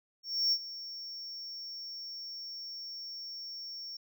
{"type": "tone with ADSR envelope", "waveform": "triangle", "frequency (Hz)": 5480, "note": "F8", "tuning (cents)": -34, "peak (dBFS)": -23, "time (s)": [0.23, 3.97], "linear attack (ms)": 290, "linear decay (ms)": 60, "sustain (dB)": -16, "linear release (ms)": 5, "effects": []}